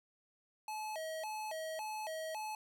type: tone with vibrato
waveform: square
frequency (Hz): 740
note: F#5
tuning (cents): 0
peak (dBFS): -40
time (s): 0.68-2.55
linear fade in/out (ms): 2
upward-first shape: square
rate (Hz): 1.8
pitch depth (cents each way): 260
effects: none